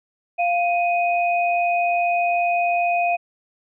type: tone pair together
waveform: sine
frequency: 698.5 / 2496 Hz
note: F5 / D#7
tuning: 0 / +5 cents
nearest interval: octave + minor seventh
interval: 2205 cents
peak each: -18 / -24 dBFS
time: 0.38-3.17 s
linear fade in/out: 20 ms
effects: none